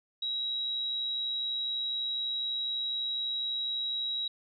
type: tone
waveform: sine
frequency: 3856 Hz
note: B7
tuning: 42 cents flat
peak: -30 dBFS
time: 0.22-4.28 s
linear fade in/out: 5 ms
effects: none